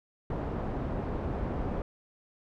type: low-pass noise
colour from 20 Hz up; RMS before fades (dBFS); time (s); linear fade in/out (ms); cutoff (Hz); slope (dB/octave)
pink; -33; 0.3-1.82; 2; 780; 12
effects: none